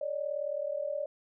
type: tone pair together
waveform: sine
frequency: 563 / 602 Hz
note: C#5 / D5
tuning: +27 / +43 cents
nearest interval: minor second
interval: 116 cents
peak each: -34 / -34 dBFS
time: 0.01-1.06 s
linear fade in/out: 5 ms
effects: none